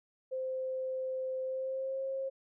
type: tone with pitch glide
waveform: sine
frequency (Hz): 520 to 535.9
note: C5 to C5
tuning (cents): -11 to +41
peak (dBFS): -33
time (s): 0.31-2.3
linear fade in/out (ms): 20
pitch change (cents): +52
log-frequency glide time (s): 1.43-2.02
effects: none